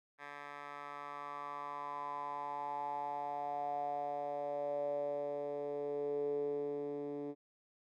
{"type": "tone with band-pass filter sweep", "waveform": "10% pulse", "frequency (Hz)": 144.4, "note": "D3", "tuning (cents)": -29, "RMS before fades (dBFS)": -40, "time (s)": [0.18, 7.35], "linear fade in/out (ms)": 50, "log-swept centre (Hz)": [1500, 350], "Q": 6.7, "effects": []}